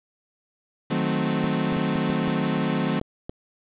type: chord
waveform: 35% pulse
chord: D# diminished seventh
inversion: none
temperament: equal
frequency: 155.56 / 185 / 220 / 261.6 Hz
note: D#3 / F#3 / A3 / C4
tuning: 0 / 0 / 0 / 0 cents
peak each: -26 dBFS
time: 0.9-3 s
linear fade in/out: 10 ms
type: clicks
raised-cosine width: 2 ms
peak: -19 dBFS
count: 8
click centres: 1.442 / 1.726 / 1.767 / 1.959 / 2.101 / 2.28 / 3.014 / 3.295 s
effects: resampled to 8000 Hz + 7-bit